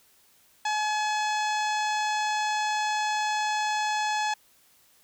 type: harmonic tone with a mistuned harmonic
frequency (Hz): 850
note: G#5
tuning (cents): +40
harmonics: 1 / 2 / 3 / 4 / 5 / 6 / 7 / 8 / 9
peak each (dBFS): -26 / -32 / -36 / -38 / -40 / -42 / -43 / -44 / -45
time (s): 0.65-4.34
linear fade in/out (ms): 5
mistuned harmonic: 7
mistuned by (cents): +56
effects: white hiss -61 dBFS RMS until 5.03 s